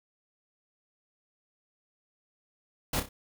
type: noise with echo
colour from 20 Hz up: pink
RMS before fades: -29 dBFS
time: 2.93-3 s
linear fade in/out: 5 ms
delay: 30 ms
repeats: 3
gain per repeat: -8 dB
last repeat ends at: 3.09 s
effects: none